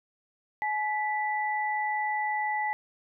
sine tone pair together, 850 / 1975.5 Hz, G#5 / B6, +40 / 0 cents, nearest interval octave + minor third, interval 1460 cents, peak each -28 / -31 dBFS, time 0.62-2.73 s, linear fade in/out 0 ms, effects none

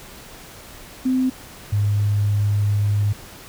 sine tone pair in turn, 258 / 102.86 Hz, C4 / G#2, -24 / -16 cents, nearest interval octave + major third, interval 1592 cents, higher first, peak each -16 dBFS, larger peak neither, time 1.05-1.3 / 1.72-3.13 s, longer second, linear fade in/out 10 ms, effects pink hiss -41 dBFS RMS until 3.48 s

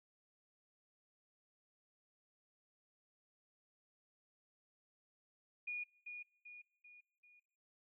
sine tone with echo, 2445 Hz, D#7, 31 cents flat, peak -39 dBFS, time 5.67-5.84 s, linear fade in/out 10 ms, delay 390 ms, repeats 4, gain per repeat -6 dB, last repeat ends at 7.4 s, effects noise-tail reverb RT60 0.7 s tail -22 dB re dry

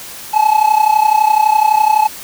triangle tone with amplitude modulation, 859 Hz, A5, 42 cents flat, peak -3 dBFS, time 0.33-2.08 s, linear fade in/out 20 ms, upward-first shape sine, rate 31.9 Hz, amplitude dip 80%, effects white hiss -31 dBFS RMS until 2.23 s

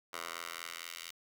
10% pulse tone with high-pass filter sweep, 84.3 Hz, E2, 39 cents sharp, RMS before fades -44 dBFS, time 0.13-1.11 s, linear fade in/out 5 ms, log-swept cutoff 940 to 2700 Hz, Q 1, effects none

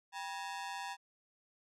sawtooth ring-modulated tone, 880 Hz, A5, in tune, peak -33 dBFS, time 0.12-0.97 s, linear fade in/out 50 ms, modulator 88.3 Hz, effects low-pass 8000 Hz 12 dB/octave

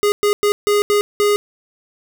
square tone bursts at uneven times, 412.7 Hz, G#4, 11 cents flat, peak -13 dBFS, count 6, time 0.03-0.12 / 0.23-0.33 / 0.43-0.52 / 0.67-0.82 / 0.9-1.01 / 1.2-1.36 s, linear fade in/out 0 ms, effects none

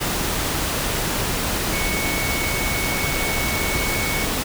sine tone in noise, 2219 Hz, C#7, 1 cent sharp, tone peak -26 dBFS, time 1.72-4.26 s, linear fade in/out 20 ms, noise pink, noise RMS -23 dBFS, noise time 0-4.44 s, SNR -6 dB, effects none

